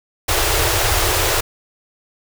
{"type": "band-stop noise", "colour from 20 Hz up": "pink", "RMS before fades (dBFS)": -17, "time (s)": [0.28, 1.41], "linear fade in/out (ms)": 10, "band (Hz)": [120, 320], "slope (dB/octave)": 96, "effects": []}